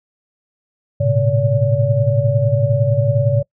sine tone cluster, 107.8 / 118.8 / 136.4 / 571 Hz, A2 / A#2 / C#3 / D5, -35 / +33 / -28 / -49 cents, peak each -18 dBFS, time 1-3.43 s, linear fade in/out 10 ms, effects noise-tail reverb RT60 0.1 s tail -24 dB re dry

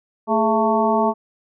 harmonic tone with a mistuned harmonic, 222.4 Hz, A3, 19 cents sharp, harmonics 1 / 2 / 3 / 4 / 5, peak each -21 / -22 / -21 / -20 / -24 dBFS, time 0.27-1.14 s, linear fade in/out 50 ms, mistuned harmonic 2, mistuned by -100 cents, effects none

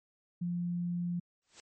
sine tone, 174.61 Hz, F3, in tune, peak -31 dBFS, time 0.41-1.2 s, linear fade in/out 10 ms
white noise with exponential growth, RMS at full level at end -47 dBFS, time 1.42-1.6 s, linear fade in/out 0 ms, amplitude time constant 39 ms
effects MP3 32 kbps

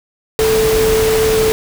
sine tone in noise, 440 Hz, A4, in tune, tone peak -11 dBFS, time 0.39-1.52 s, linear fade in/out 0 ms, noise pink, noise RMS -19 dBFS, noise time 0.39-1.52 s, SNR +5 dB, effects none

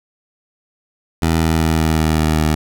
15% pulse tone with pitch steps, 81.6 / 80.9 / 80.2 / 79.51 / 78.82 / 78.14 / 77.47 Hz, E2 / E2 / E2 / D#2 / D#2 / D#2 / D#2, -17 / -32 / -47 / +38 / +23 / +8 / -7 cents, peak -7 dBFS, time 1.22-2.55 s, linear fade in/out 5 ms, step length 190 ms, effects none

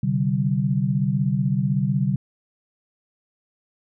sine chord, C suspended second, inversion none, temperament equal with one note detuned, 130.81 / 146.83 / 192.3 Hz, C3 / D3 / G3, 0 / 0 / -33 cents, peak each -23 dBFS, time 0.03-2.16 s, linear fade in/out 5 ms, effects none

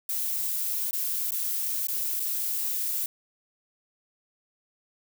violet noise with dropouts, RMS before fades -29 dBFS, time 0.09-3.06 s, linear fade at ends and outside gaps 2 ms, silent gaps 0.91-0.93 / 1.308-1.319 / 1.871-1.884 / 2.197-2.201 s, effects none

